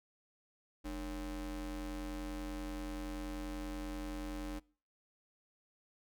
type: ring-modulated tone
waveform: square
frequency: 127.8 Hz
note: C3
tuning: 40 cents flat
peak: -37 dBFS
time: 0.84-4.6 s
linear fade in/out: 20 ms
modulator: 173 Hz
effects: noise-tail reverb RT60 0.5 s tail -26 dB re dry